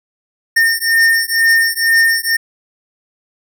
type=beating tone pair; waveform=square; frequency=1821 / 1823.1 Hz; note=A#6 / A#6; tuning=-41 / -39 cents; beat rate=2.1 Hz; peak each=-14 dBFS; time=0.56-2.37 s; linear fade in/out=10 ms; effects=none